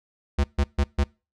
square tone bursts, 70.9 Hz, C#2, 40 cents sharp, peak -19 dBFS, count 4, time 0.38-1.04 s, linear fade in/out 10 ms, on 60 ms, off 140 ms, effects noise-tail reverb RT60 0.3 s tail -24 dB re dry + low-pass 6000 Hz 12 dB/octave

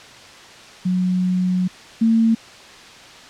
sine tone pair in turn, 182.8 / 225.9 Hz, F#3 / A3, -21 / +46 cents, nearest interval major third, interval 367 cents, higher second, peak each -16 / -12 dBFS, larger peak second, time 0.85-1.68 / 2.01-2.35 s, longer first, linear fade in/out 10 ms, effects white hiss -41 dBFS RMS until 3.29 s + low-pass 5000 Hz 12 dB/octave

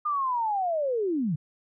sine linear sweep, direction down, 1222 to 136.4 Hz, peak -24 dBFS, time 0.05-1.36 s, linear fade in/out 10 ms, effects none

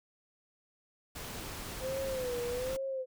pink noise, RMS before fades -42 dBFS, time 1.15-2.77 s, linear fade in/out 10 ms
sine tone with vibrato, 509 Hz, C5, 48 cents flat, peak -33 dBFS, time 1.8-3.06 s, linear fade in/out 50 ms, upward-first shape sine, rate 1.2 Hz, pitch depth 100 cents each way
effects none

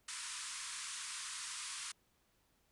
white band-pass noise, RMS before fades -45 dBFS, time 0.08-1.92 s, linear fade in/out 5 ms, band 960 to 10000 Hz, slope 96 dB/octave, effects pink hiss -75 dBFS RMS until 2.71 s

